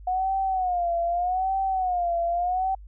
sine tone with vibrato, 726 Hz, F#5, 33 cents flat, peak -22 dBFS, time 0.07-2.75 s, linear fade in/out 5 ms, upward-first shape sine, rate 0.82 Hz, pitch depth 110 cents each way, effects added 50 Hz sine -41 dBFS peak until 2.87 s

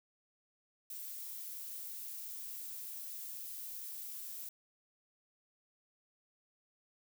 violet noise, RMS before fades -45 dBFS, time 0.9-4.49 s, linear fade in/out 2 ms, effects none

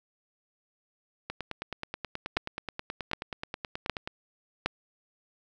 two click trains, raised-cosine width 0.3 ms, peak -18 / -9 dBFS, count 27 / 4, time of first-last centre 1.3-4.075 / 2.37-4.66 s, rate 9.37 / 1.31 Hz, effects none

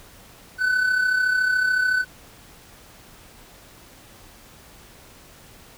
triangle tone with amplitude modulation, 1505 Hz, F#6, 29 cents sharp, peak -14 dBFS, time 0.58-2.05 s, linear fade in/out 50 ms, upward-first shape sine, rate 33.8 Hz, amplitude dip 50%, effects pink hiss -48 dBFS RMS until 5.77 s

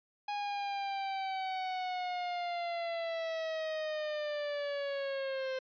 45% pulse linear sweep, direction down, 826 to 520 Hz, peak -34 dBFS, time 0.28-5.59 s, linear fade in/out 5 ms, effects resampled to 11025 Hz

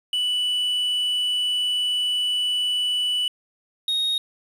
triangle tone pair in turn, 2967 / 3738 Hz, F#7 / A#7, +4 / +4 cents, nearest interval major third, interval 400 cents, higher second, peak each -19 dBFS, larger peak neither, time 0.13-3.28 / 3.88-4.18 s, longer first, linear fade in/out 2 ms, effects resampled to 32000 Hz + 8-bit

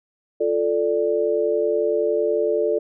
sine chord, D minor, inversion first, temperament equal, 349.2 / 440 / 587.3 Hz, F4 / A4 / D5, 0 / 0 / 0 cents, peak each -25 / -20 / -23 dBFS, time 0.4-2.79 s, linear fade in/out 10 ms, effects none

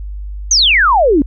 sine exponential sweep, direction down, 6520 to 261.2 Hz, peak -7 dBFS, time 0.51-1.22 s, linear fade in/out 2 ms, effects added 50 Hz sine -22 dBFS peak until 1.26 s

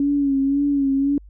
sine tone with vibrato, 278.9 Hz, C#4, 11 cents sharp, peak -16 dBFS, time 0-1.18 s, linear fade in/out 2 ms, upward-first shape sine, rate 1.9 Hz, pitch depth 48 cents each way, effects added 50 Hz sine -41 dBFS peak until 1.29 s

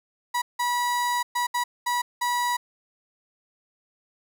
35% pulse tone bursts at uneven times, 972 Hz, B5, 28 cents flat, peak -21 dBFS, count 6, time 0.34-0.42 / 0.59-1.23 / 1.35-1.47 / 1.54-1.64 / 1.86-2.02 / 2.21-2.57 s, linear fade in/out 10 ms, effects none

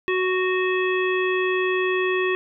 harmonic tone, 370 Hz, F#4, in tune, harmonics 1 / 3 / 5 / 7 / 9, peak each -21 / -29 / -27 / -29 / -37 dBFS, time 0.08-2.35 s, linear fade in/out 0 ms, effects none

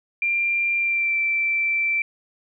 sine tone with pitch glide, 2380 to 2338 Hz, D7 to D7, +22 to -8 cents, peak -19 dBFS, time 0.22-2.02 s, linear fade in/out 2 ms, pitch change -30 cents, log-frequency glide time 0.77-1.17 s, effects none

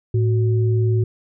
sine tone pair together, 110 / 370.7 Hz, A2 / F#4, 0 / +3 cents, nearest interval octave + major sixth, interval 2103 cents, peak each -15 / -24 dBFS, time 0.14-1.04 s, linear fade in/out 5 ms, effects none

